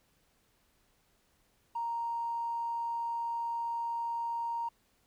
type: tone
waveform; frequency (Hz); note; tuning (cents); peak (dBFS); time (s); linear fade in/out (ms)
triangle; 932.3; A#5; 0; -28; 1.75-4.69; 10
effects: tanh soft clip ceiling -30 dBFS + pink hiss -71 dBFS RMS until 5.06 s